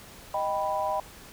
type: chord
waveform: sine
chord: Eb augmented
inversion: none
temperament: equal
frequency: 622.3 / 784 / 987.8 Hz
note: Eb5 / G5 / B5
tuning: 0 / 0 / 0 cents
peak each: -30 dBFS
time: 0.34-1 s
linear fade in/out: 2 ms
effects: pink hiss -48 dBFS RMS until 1.32 s